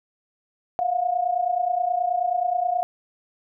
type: tone pair together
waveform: sine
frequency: 692 / 721.4 Hz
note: F5 / F#5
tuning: -16 / -44 cents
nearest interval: minor second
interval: 72 cents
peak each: -25 / -22 dBFS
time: 0.79-2.83 s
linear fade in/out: 0 ms
effects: none